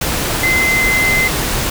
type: tone in noise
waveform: sine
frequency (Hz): 2063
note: C7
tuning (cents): -25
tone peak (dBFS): -12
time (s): 0.43-1.28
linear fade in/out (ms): 5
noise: pink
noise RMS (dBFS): -18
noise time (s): 0.01-1.7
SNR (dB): +3
effects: none